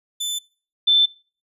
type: tone pair in turn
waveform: sawtooth / sine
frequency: 3520 / 3536 Hz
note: A7 / A7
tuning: 0 / +8 cents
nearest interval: unison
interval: 8 cents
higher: second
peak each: -20 / -12 dBFS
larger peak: second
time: 0.2-0.39 / 0.87-1.06 s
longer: neither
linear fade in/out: 10 ms
effects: noise-tail reverb RT60 0.4 s tail -24 dB re dry + resampled to 32000 Hz